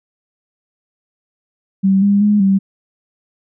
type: tone with pitch steps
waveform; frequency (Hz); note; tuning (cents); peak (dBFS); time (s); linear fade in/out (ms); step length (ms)
sine; 193.1 / 201.4 / 207.9 / 194.3; G3 / G3 / G#3 / G3; -26 / +47 / +2 / -15; -9; 1.83-2.59; 20; 190
effects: none